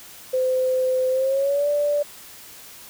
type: tone with pitch glide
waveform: sine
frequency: 514 to 583.6 Hz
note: C5 to D5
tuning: -31 to -11 cents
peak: -18 dBFS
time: 0.33-2.03 s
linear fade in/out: 10 ms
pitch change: +220 cents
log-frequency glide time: 1.1-1.68 s
effects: white hiss -43 dBFS RMS until 2.89 s